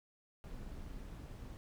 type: noise with amplitude modulation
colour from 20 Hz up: brown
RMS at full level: -45 dBFS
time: 0.44-1.57 s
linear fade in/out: 0 ms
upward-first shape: sine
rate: 225 Hz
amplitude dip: 50%
effects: none